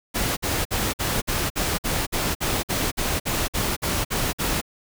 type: noise bursts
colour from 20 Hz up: pink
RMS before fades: -24 dBFS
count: 16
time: 0.14-4.615 s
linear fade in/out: 20 ms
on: 230 ms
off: 53 ms
effects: none